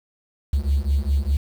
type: beating tone pair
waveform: triangle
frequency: 67.6 / 72.5 Hz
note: C#2 / D2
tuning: -43 / -22 cents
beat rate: 4.9 Hz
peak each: -18 dBFS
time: 0.53-1.37 s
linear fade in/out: 5 ms
effects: tanh soft clip ceiling -12 dBFS + 7-bit